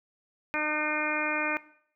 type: harmonic tone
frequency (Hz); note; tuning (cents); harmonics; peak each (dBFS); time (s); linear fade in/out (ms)
303.5; D#4; -43; 1 / 2 / 3 / 4 / 5 / 6 / 7 / 8; -36 / -36 / -35 / -37 / -34 / -37 / -36 / -32; 0.54-1.57; 0
effects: noise-tail reverb RT60 0.6 s tail -18 dB re dry